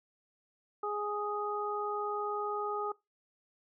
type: harmonic tone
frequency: 415.3 Hz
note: G#4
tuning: in tune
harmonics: 1 / 2 / 3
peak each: -36 / -38 / -36 dBFS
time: 0.83-2.92 s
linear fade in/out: 5 ms
effects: noise-tail reverb RT60 0.2 s tail -21 dB re dry